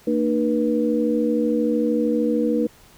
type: tone cluster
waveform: sine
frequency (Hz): 228.6 / 301.7 / 483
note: A#3 / D4 / B4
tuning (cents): -34 / +47 / -39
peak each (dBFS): -22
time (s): 0.07-2.67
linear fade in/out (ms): 5
effects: pink hiss -51 dBFS RMS until 2.97 s